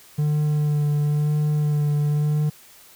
triangle tone with vibrato, 148.8 Hz, D3, 23 cents sharp, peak -16 dBFS, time 0.18-2.5 s, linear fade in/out 10 ms, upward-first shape sine, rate 0.99 Hz, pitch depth 19 cents each way, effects white hiss -49 dBFS RMS until 2.95 s

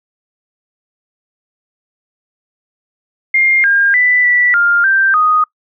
sine tone with pitch steps, 2117 / 1610 / 1986 / 1962 / 1403 / 1570 / 1244 Hz, C7 / G6 / B6 / B6 / F6 / G6 / D#6, +20 / +46 / +9 / -12 / +8 / +2 / -1 cents, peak -8 dBFS, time 3.34-5.44 s, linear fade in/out 5 ms, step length 300 ms, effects noise-tail reverb RT60 0.1 s tail -24 dB re dry

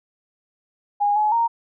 sine tone with pitch steps, 820 / 848 / 928 Hz, G#5 / G#5 / A#5, -22 / +36 / -8 cents, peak -16 dBFS, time 1-1.48 s, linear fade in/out 20 ms, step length 160 ms, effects none

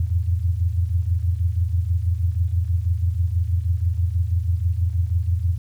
sine tone cluster, 83.5 / 89.7 / 107.5 Hz, E2 / F2 / A2, +23 / +47 / -40 cents, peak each -20 / -24 / -27 dBFS, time 0-5.58 s, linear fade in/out 5 ms, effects 9-bit

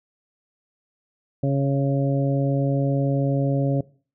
harmonic tone with a mistuned harmonic, 138.5 Hz, C#3, 1 cent flat, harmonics 1 / 2 / 3 / 4 / 5, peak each -20 / -25 / -32 / -27 / -36 dBFS, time 1.43-3.81 s, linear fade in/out 5 ms, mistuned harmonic 5, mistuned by -18 cents, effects noise-tail reverb RT60 0.4 s tail -20 dB re dry

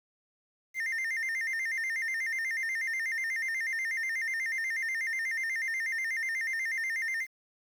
triangle tone with vibrato, 1949 Hz, B6, 23 cents flat, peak -28 dBFS, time 0.74-7.27 s, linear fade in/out 50 ms, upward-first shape square, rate 8.2 Hz, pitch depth 120 cents each way, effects 9-bit

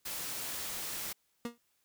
white noise, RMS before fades -39 dBFS, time 0.05-1.13 s, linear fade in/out 10 ms
30% pulse tone with exponential decay, 236.8 Hz, A#3, 27 cents sharp, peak -30 dBFS, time 1.45-1.58 s, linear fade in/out 2 ms, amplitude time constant 27 ms
effects white hiss -75 dBFS RMS until 1.84 s

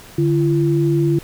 sine tone pair together, 146.83 / 338.9 Hz, D3 / E4, 0 / +48 cents, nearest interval octave + major second, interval 1448 cents, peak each -16 dBFS, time 0.18-1.19 s, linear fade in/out 5 ms, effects pink hiss -41 dBFS RMS until 1.23 s

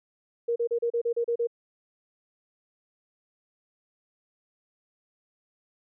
sine tone bursts, 470 Hz, A#4, 14 cents sharp, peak -23 dBFS, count 9, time 0.48-1.472 s, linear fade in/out 10 ms, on 80 ms, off 34 ms, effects none

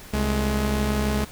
sawtooth tone pair together, 66.5 / 211.1 Hz, C2 / G#3, +29 / +29 cents, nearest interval octave + minor sixth, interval 2000 cents, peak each -20 dBFS, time 0.13-1.25 s, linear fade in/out 10 ms, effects pink hiss -43 dBFS RMS until 1.31 s

